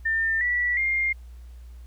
sine tone with pitch steps, 1801 / 1952.7 / 2117 Hz, A6 / B6 / C7, +40 / -20 / +20 cents, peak -21 dBFS, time 0.05-1.13 s, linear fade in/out 10 ms, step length 360 ms, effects added 60 Hz sine -40 dBFS peak until 1.86 s + pink hiss -62 dBFS RMS until 1.86 s

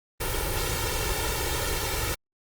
pink noise with comb filter, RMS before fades -28 dBFS, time 0.2-2.15 s, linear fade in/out 10 ms, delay 2.2 ms, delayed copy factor +0.9, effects Opus 32 kbps

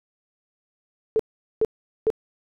sine tone bursts, 439.7 Hz, A4, 1 cent flat, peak -16 dBFS, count 3, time 1.16-2.102 s, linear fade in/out 0 ms, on 34 ms, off 420 ms, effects none

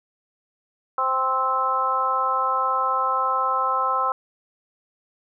harmonic tone, 261.6 Hz, C4, in tune, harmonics 2 / 3 / 4 / 5, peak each -30 / -28 / -23 / -23 dBFS, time 0.98-4.12 s, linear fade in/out 2 ms, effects none

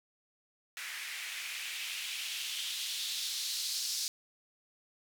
blue noise with band-pass filter sweep, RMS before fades -38 dBFS, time 0.77-4.08 s, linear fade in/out 0 ms, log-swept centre 1900 to 4900 Hz, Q 2.4, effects none

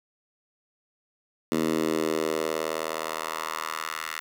10% pulse tone with high-pass filter sweep, 79.4 Hz, D#2, 36 cents sharp, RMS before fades -29 dBFS, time 1.52-4.2 s, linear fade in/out 0 ms, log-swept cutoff 250 to 1600 Hz, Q 1.8, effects none

